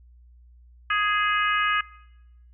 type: harmonic tone with a mistuned harmonic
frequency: 415.3 Hz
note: G#4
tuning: in tune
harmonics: 3 / 4 / 5 / 6 / 7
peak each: -24 / -25 / -31 / -30 / -32 dBFS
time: 0.9-1.81 s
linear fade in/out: 5 ms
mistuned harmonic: 6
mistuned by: +23 cents
effects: noise-tail reverb RT60 1.0 s tail -23 dB re dry + added 60 Hz sine -49 dBFS peak until 2.53 s